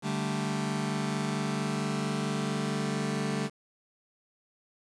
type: chord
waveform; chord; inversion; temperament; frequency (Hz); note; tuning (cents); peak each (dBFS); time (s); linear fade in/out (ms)
sawtooth; D suspended fourth; none; just; 146.83 / 195.78 / 220.2; D3 / G3 / A3; 0 / -2 / +2; -29; 0.02-3.5; 50
effects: resampled to 22050 Hz + 8-bit